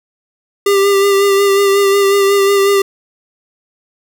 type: tone with vibrato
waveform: square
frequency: 397.5 Hz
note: G4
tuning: 24 cents sharp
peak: -9 dBFS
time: 0.66-2.82 s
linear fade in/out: 5 ms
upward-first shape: sine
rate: 5.5 Hz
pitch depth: 25 cents each way
effects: none